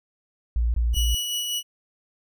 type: tone bursts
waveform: sine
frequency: 58.27 Hz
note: A#1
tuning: in tune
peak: -19 dBFS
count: 3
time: 0.56-1.146 s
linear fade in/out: 0 ms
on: 180 ms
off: 23 ms
type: tone with tremolo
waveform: sawtooth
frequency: 2935 Hz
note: F#7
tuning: 15 cents flat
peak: -21 dBFS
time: 0.93-1.63 s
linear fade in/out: 50 ms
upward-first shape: sine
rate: 5.2 Hz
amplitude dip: 30%
effects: none